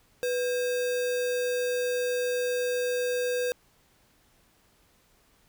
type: tone with sample-and-hold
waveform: sine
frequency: 493.9 Hz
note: B4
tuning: in tune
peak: -25 dBFS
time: 0.23-3.52 s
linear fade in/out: 0 ms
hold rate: 2100 Hz
effects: pink hiss -64 dBFS RMS until 5.48 s